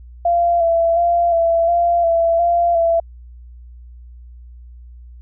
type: tone with vibrato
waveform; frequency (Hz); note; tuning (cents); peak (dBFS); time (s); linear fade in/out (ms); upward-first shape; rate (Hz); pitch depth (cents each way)
sine; 679; F5; -49; -12; 0.25-3; 5; square; 1.4; 25
effects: added 60 Hz sine -36 dBFS peak until 5.21 s